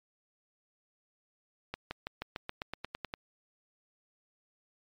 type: accelerating click train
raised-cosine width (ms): 0.3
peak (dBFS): -20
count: 12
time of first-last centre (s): 1.74-3.139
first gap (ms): 170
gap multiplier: 0.94
effects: MP3 96 kbps